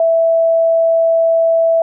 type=tone; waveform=sine; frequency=659.3 Hz; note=E5; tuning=in tune; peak=-9 dBFS; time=0-1.82 s; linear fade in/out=2 ms; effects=none